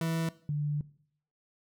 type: tone pair in turn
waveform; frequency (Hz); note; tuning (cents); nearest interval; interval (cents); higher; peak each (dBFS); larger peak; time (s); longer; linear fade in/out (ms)
40% pulse / sine; 163.9 / 147.42; E3 / D3; -10 / +7; major second; 183; first; -28; neither; 0.01-0.29 / 0.49-0.81; second; 2
effects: noise-tail reverb RT60 0.6 s tail -19 dB re dry